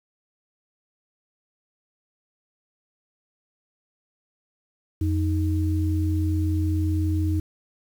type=tone pair together; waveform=sine; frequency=87.31 / 312.4 Hz; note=F2 / D#4; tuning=0 / +7 cents; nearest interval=octave + minor seventh; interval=2207 cents; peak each=-21 / -27 dBFS; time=5.01-7.4 s; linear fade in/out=5 ms; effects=8-bit